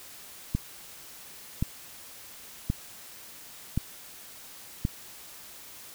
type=click train; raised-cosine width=5 ms; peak=-13 dBFS; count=5; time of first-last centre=0.55-4.851 s; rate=0.93 Hz; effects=white hiss -47 dBFS RMS until 5.94 s